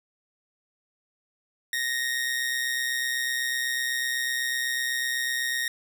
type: tone with amplitude modulation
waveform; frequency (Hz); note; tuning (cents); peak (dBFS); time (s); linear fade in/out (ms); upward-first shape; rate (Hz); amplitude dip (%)
sawtooth; 1860; A#6; -4; -20; 1.73-5.68; 2; sine; 128; 50
effects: none